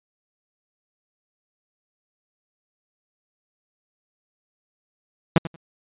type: tone with echo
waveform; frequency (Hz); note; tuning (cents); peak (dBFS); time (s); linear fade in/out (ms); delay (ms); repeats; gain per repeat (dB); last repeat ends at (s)
sawtooth; 165.3; E3; +5; -8; 5.36-5.38; 0; 90; 2; -15; 5.56
effects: resampled to 8000 Hz